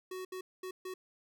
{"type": "tone bursts at uneven times", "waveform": "square", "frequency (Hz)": 371.6, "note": "F#4", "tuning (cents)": 7, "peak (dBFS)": -40, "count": 4, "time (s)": [[0.11, 0.25], [0.32, 0.41], [0.63, 0.71], [0.85, 0.94]], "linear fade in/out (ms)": 5, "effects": []}